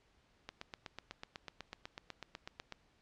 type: click train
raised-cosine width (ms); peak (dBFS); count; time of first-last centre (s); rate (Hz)
0.2; -26; 19; 0.49-2.723; 8.06
effects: pink hiss -71 dBFS RMS until 3.01 s + low-pass 5000 Hz 12 dB/octave